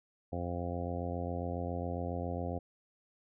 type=harmonic tone; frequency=87.31 Hz; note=F2; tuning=in tune; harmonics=1 / 2 / 3 / 4 / 5 / 6 / 7 / 8 / 9; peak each=-38 / -42 / -42 / -46 / -46 / -42 / -48 / -43 / -49 dBFS; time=0.32-2.59 s; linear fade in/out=10 ms; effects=none